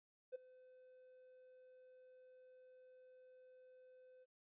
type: tone with ADSR envelope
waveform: triangle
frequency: 510 Hz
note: C5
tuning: 44 cents flat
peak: -38 dBFS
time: 0.32-4.26 s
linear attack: 30 ms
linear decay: 12 ms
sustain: -22 dB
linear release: 35 ms
effects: tanh soft clip ceiling -40 dBFS + resampled to 8000 Hz